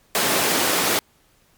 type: high-pass noise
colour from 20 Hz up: pink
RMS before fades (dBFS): -20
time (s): 0.15-0.99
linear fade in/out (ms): 0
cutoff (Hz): 290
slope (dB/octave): 12
effects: pink hiss -59 dBFS RMS until 1.57 s + MP3 96 kbps